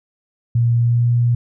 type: tone with pitch glide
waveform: sine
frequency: 118.1 to 119.89 Hz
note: A#2 to A#2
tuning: +23 to +49 cents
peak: -12 dBFS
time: 0.55-1.35 s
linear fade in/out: 5 ms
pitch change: +26 cents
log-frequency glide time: 0.78-1.08 s
effects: none